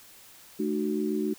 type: tone cluster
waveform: sine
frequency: 217.5 / 304.6 / 372.5 Hz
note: A3 / D#4 / F#4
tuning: -20 / -37 / +12 cents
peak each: -30 dBFS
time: 0.59-1.34 s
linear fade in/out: 10 ms
effects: white hiss -52 dBFS RMS until 1.38 s